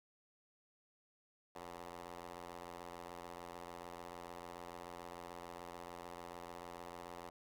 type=ring-modulated tone; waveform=10% pulse; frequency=86.8 Hz; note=F2; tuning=10 cents flat; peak=-37 dBFS; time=1.55-7.3 s; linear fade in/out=5 ms; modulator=659 Hz; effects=none